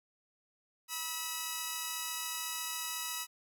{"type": "tone pair together", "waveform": "5% pulse", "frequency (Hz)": [974.5, 1288], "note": ["B5", "E6"], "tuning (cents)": [-23, -41], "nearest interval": "perfect fourth", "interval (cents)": 482, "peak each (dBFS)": [-27, -27], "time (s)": [0.88, 3.27], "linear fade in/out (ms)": 50, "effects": []}